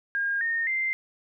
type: tone with pitch steps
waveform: sine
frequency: 1618 / 1837.2 / 2086 Hz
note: G#6 / A#6 / C7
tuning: -46 / -26 / -6 cents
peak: -24 dBFS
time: 0.15-0.93 s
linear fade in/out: 0 ms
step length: 260 ms
effects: none